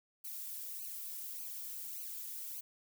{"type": "noise with flanger", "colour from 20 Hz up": "violet", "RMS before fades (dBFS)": -44, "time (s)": [0.24, 2.61], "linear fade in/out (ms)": 10, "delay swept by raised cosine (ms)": [0.55, 2.55], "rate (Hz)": 1.7, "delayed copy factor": -0.9, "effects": []}